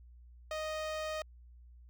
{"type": "tone with notch filter", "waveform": "sawtooth", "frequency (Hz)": 622.3, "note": "D#5", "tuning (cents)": 0, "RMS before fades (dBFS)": -38, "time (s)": [0.51, 1.22], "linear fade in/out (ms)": 2, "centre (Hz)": 12000, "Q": 0.51, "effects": ["added 60 Hz sine -53 dBFS peak until 1.89 s"]}